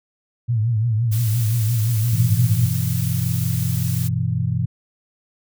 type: tone with vibrato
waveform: sine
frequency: 113.1 Hz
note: A2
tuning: 48 cents sharp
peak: -16 dBFS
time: 0.48-2.67 s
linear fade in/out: 20 ms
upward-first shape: triangle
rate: 5.8 Hz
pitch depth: 140 cents each way
type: noise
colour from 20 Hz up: blue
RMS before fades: -31 dBFS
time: 1.11-4.09 s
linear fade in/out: 20 ms
type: chord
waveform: sine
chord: E minor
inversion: first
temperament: equal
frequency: 98 / 123.47 / 164.81 Hz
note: G2 / B2 / E3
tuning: 0 / 0 / 0 cents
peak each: -24 / -21 / -24 dBFS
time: 2.13-4.66 s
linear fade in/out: 5 ms
effects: none